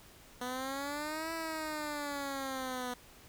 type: exponential two-way sweep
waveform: 10% pulse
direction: up then down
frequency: 245.8 to 329.6 to 245.8 Hz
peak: -28 dBFS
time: 0.41-2.94 s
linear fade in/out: 5 ms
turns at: 1.33 s
effects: pink hiss -57 dBFS RMS until 3.28 s